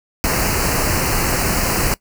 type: band-stop noise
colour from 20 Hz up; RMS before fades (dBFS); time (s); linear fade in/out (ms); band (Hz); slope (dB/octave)
pink; -18; 0.24-1.94; 0; 2900 to 4200; 96
effects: noise-tail reverb RT60 0.1 s tail -20 dB re dry